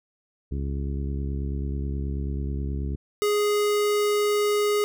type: harmonic tone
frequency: 69.3 Hz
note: C#2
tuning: in tune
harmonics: 1 / 2 / 3 / 4 / 5 / 6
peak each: -27 / -33 / -37 / -39 / -41 / -43 dBFS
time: 0.51-2.96 s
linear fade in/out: 10 ms
type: tone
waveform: square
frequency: 415.3 Hz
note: G#4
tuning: in tune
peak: -21 dBFS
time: 3.22-4.84 s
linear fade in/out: 0 ms
effects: none